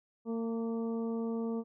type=harmonic tone with a mistuned harmonic; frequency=228 Hz; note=A#3; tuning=38 cents flat; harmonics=1 / 2 / 3 / 4 / 5; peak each=-33 / -37 / -49 / -51 / -52 dBFS; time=0.25-1.64 s; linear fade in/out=50 ms; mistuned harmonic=5; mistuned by=+27 cents; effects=none